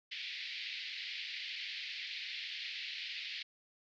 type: band-pass noise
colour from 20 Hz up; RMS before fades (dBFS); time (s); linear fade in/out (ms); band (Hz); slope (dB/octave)
pink; -43; 0.11-3.43; 10; 2000 to 4600; 48
effects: none